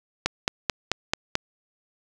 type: click train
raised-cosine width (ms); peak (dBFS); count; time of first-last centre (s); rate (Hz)
0.2; -4; 6; 0.26-1.354; 4.57
effects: 7-bit